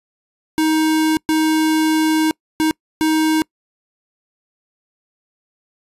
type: tone bursts at uneven times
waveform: square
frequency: 314.4 Hz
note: D#4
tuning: 18 cents sharp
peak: -14 dBFS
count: 4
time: 0.58-1.17 / 1.29-2.31 / 2.6-2.71 / 3.01-3.42 s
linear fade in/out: 0 ms
effects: noise-tail reverb RT60 0.1 s tail -26 dB re dry + resampled to 32000 Hz